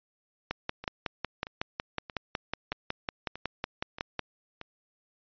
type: two click trains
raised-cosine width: 0.3 ms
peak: -24 / -14 dBFS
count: 7 / 21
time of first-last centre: 0.84-4.614 / 0.51-4.193 s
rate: 1.59 / 5.43 Hz
effects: resampled to 11025 Hz